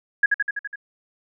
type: tone with echo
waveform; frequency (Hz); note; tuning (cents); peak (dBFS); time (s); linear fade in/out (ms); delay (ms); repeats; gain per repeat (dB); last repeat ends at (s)
sine; 1661.2; G#6; 0; -12; 0.23-0.26; 5; 83; 6; -3; 0.758
effects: none